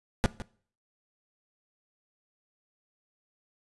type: noise with echo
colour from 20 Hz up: brown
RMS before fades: -21 dBFS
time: 0.24-0.26 s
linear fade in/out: 0 ms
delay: 160 ms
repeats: 1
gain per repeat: -15 dB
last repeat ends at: 0.42 s
effects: noise-tail reverb RT60 0.5 s tail -20 dB re dry + resampled to 24000 Hz